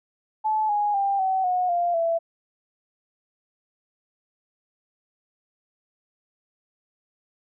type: tone with pitch steps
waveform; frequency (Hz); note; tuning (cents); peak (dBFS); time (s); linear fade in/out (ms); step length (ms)
sine; 865 / 828.3 / 793.2 / 759.6 / 727.4 / 696.5 / 667; A5 / G#5 / G5 / F#5 / F#5 / F5 / E5; -30 / -5 / +20 / +45 / -30 / -5 / +20; -20; 0.44-2.19; 20; 250
effects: none

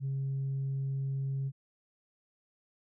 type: tone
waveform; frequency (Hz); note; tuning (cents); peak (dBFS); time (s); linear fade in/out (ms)
sine; 135.9; C#3; -34; -29; 0-1.52; 50
effects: tanh soft clip ceiling -28 dBFS

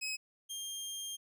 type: tone pair in turn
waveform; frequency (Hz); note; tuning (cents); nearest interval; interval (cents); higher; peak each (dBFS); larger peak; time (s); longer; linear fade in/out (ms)
20% pulse; 2548 / 3202; D#7 / G7; +41 / +36; major third; 395; second; -31 / -34; first; 0.01-0.17 / 0.49-1.17; second; 20
effects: none

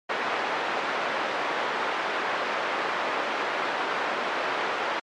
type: band-pass noise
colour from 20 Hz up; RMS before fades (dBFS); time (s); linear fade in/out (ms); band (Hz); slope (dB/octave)
white; -28; 0.09-5; 10; 410 to 1500; 12
effects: low-pass 5000 Hz 12 dB/octave + MP3 64 kbps

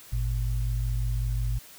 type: tone pair together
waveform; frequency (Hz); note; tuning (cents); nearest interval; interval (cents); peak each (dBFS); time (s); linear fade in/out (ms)
sine; 51.08 / 116.54; G#1 / A#2; -28 / 0; octave + major second; 1428; -26 / -29; 0.12-1.59; 10
effects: white hiss -49 dBFS RMS until 1.78 s

